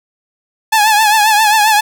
sawtooth tone with vibrato, 856 Hz, A5, 48 cents flat, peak -4 dBFS, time 0.72-1.81 s, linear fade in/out 10 ms, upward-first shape triangle, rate 7.5 Hz, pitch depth 83 cents each way, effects none

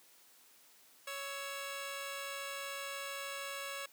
10% pulse tone pair together, 556.4 / 1316 Hz, C#5 / E6, +6 / -3 cents, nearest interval octave + minor third, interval 1491 cents, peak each -33 / -39 dBFS, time 1.07-3.86 s, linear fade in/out 5 ms, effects white hiss -63 dBFS RMS until 3.92 s + high-pass 200 Hz 12 dB/octave

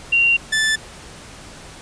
sine / sawtooth tone pair in turn, 2761 / 1755 Hz, F7 / A6, -20 / -5 cents, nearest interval minor sixth, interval 785 cents, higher first, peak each -12 dBFS, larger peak neither, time 0.12-0.37 / 0.52-0.76 s, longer first, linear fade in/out 10 ms, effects pink hiss -39 dBFS RMS until 1.81 s + resampled to 22050 Hz

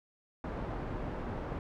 pink low-pass noise, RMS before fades -38 dBFS, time 0.44-1.59 s, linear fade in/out 2 ms, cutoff 1100 Hz, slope 12 dB/octave, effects none

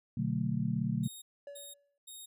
sine chord, B minor seventh, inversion none, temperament just, 123.47 / 148.16 / 185.21 / 222.2 Hz, B2 / D3 / F#3 / A3, 0 / +16 / +2 / +17 cents, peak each -35 dBFS, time 0.17-1.08 s, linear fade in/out 5 ms
5% pulse tone bursts, 3729 Hz, A#7, in tune, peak -37 dBFS, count 3, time 1.03-2.26 s, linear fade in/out 10 ms, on 190 ms, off 330 ms
triangle tone with exponential decay, 569 Hz, C#5, 45 cents sharp, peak -39 dBFS, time 1.47-1.98 s, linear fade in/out 2 ms, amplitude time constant 110 ms
effects resampled to 32000 Hz

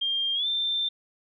sine tone with pitch glide, 3200 to 3571 Hz, G7 to A7, +35 to +25 cents, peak -24 dBFS, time 0.01-0.89 s, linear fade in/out 10 ms, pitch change +190 cents, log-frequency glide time 0.34-0.47 s, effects none

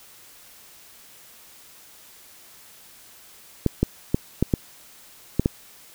clicks, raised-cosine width 3 ms, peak -5 dBFS, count 7, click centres 3.663 / 3.83 / 4.145 / 4.426 / 4.538 / 5.396 / 5.459 s, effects white hiss -49 dBFS RMS until 5.94 s

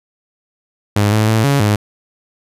sawtooth tone with pitch steps, 103.2 / 108.2 / 110.9 / 140.5 / 104.6 Hz, G#2 / A2 / A2 / C#3 / G#2, -10 / -29 / +14 / +24 / +13 cents, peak -7 dBFS, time 0.96-1.76 s, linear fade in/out 5 ms, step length 160 ms, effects resampled to 32000 Hz

